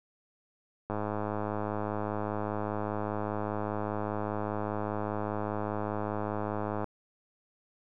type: click train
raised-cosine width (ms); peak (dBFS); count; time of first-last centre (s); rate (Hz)
1; -19; 625; 0.9-6.843; 105
effects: none